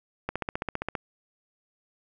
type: click train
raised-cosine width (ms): 0.5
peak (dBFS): -14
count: 11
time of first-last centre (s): 0.29-0.952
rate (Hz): 15.1
effects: none